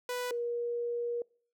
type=tone pair in turn; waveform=sawtooth / sine; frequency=493.9 / 475.7 Hz; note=B4 / A#4; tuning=0 / +35 cents; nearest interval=minor second; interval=65 cents; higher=first; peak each=-29 / -31 dBFS; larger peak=first; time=0.09-0.31 / 0.31-1.22 s; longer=second; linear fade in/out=2 ms; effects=noise-tail reverb RT60 0.5 s tail -26 dB re dry